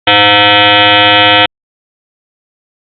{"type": "tone with frequency modulation", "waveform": "sine", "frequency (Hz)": 1936, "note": "B6", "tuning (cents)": -35, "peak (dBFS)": -3, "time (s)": [0.07, 1.46], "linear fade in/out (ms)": 5, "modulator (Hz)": 203, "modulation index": 7.6, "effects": ["Opus 48 kbps"]}